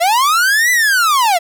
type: linear two-way sweep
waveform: 45% pulse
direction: up then down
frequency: 646 to 2010 to 646 Hz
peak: -10 dBFS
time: 0-1.39 s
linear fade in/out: 20 ms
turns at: 0.71 s
effects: none